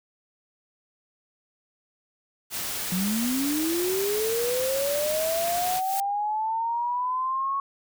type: noise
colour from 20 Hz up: white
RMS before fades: -31 dBFS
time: 2.5-5.82 s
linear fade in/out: 50 ms
type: linear sweep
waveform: sine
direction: up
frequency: 174.9 to 1108.7 Hz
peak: -24 dBFS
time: 2.92-7.6 s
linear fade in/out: 2 ms
type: noise with exponential growth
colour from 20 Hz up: blue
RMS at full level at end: -29 dBFS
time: 5.44-6 s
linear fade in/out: 0 ms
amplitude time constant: 120 ms
effects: none